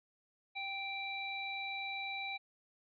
harmonic tone, 784 Hz, G5, in tune, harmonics 1 / 3 / 5, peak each -44 / -40 / -45 dBFS, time 0.55-2.38 s, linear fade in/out 20 ms, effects none

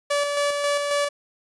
sawtooth tone with tremolo, 576 Hz, D5, 34 cents flat, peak -16 dBFS, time 0.1-1.09 s, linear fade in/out 10 ms, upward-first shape square, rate 3.7 Hz, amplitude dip 35%, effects resampled to 24000 Hz

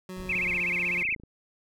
25% pulse tone with pitch glide, 185 to 177.16 Hz, F#3 to F3, 0 to +25 cents, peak -33 dBFS, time 0.09-1.03 s, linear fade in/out 2 ms, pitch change -75 cents, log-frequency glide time 0.25-0.61 s
brown noise, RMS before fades -44 dBFS, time 0.16-0.61 s, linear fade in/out 10 ms
sine tone with vibrato, 2349 Hz, D7, in tune, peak -25 dBFS, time 0.29-1.15 s, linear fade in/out 5 ms, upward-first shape sine, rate 16 Hz, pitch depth 220 cents each way
click train, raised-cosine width 3 ms, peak -35 dBFS, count 26, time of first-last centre 0.32-1.236 s, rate 27.3 Hz
effects none

